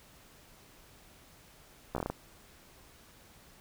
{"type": "slowing click train", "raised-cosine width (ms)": 1, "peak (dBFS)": -19, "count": 7, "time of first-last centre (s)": [1.95, 2.1], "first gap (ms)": 14, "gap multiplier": 1.23, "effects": ["pink hiss -58 dBFS RMS until 3.6 s"]}